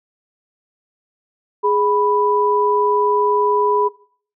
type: tone pair together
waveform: sine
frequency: 415.3 / 987.8 Hz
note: G#4 / B5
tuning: 0 / 0 cents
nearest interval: octave + minor third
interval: 1500 cents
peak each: -16 / -16 dBFS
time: 1.63-3.89 s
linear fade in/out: 20 ms
effects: noise-tail reverb RT60 0.5 s tail -20 dB re dry